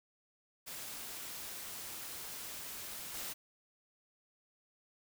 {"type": "noise with level steps", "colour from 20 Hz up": "white", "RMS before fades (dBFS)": [-45, -42], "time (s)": [0.66, 3.34], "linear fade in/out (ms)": 20, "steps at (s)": 3.14, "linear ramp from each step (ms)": 5, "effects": []}